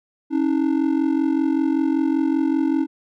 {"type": "ring-modulated tone", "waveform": "triangle", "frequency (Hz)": 296.3, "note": "D4", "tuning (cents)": 15, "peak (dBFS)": -12, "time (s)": [0.3, 2.87], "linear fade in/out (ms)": 50, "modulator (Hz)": 22.6, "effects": []}